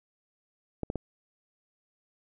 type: clicks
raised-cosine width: 2 ms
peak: -18 dBFS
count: 3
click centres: 0.833 / 0.901 / 0.957 s
effects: none